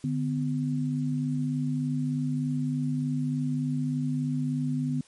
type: tone pair together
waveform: sine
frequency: 148.57 / 251.9 Hz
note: D3 / B3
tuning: +20 / +34 cents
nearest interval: major sixth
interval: 914 cents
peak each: -28 dBFS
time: 0.04-5.01 s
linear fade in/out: 2 ms
effects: white hiss -57 dBFS RMS until 5.07 s + MP3 48 kbps